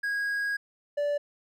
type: tone pair in turn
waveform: triangle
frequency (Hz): 1644 / 581.2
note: G#6 / D5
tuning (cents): -18 / -18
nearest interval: octave + tritone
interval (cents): 1800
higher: first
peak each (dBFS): -25 / -23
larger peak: second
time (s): 0.03-0.57 / 0.97-1.18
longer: first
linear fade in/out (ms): 10
effects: none